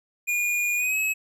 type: tone with pitch glide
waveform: square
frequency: 2434 to 2570 Hz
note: D#7 to E7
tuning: -39 to -45 cents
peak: -23 dBFS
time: 0.27-1.14 s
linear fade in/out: 20 ms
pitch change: +94 cents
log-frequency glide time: 0.76-0.97 s
effects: none